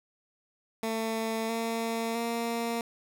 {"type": "tone with pitch steps", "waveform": "15% pulse", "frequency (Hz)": [223.6, 228, 232.6], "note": ["A3", "A#3", "A#3"], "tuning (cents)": [28, -38, -4], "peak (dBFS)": -23, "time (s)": [0.83, 2.81], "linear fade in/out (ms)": 2, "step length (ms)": 660, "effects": []}